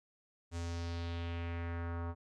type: tone with low-pass filter sweep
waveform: square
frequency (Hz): 85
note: F2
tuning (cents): -46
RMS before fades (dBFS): -39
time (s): 0.51-2.15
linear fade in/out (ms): 50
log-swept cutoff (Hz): 7700 to 1100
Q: 2.1
effects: none